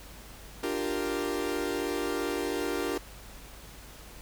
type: chord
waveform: 40% pulse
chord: G minor seventh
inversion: second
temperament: equal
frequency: 293.7 / 349.2 / 392 / 466.2 Hz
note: D4 / F4 / G4 / Bb4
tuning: 0 / 0 / 0 / 0 cents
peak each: -34 dBFS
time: 0.63-2.98 s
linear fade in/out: 5 ms
effects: added 50 Hz sine -49 dBFS peak until 4.21 s + pink hiss -49 dBFS RMS until 4.21 s